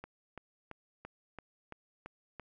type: click train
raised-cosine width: 0.5 ms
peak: -29 dBFS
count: 8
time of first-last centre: 0.04-2.397 s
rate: 2.97 Hz
effects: none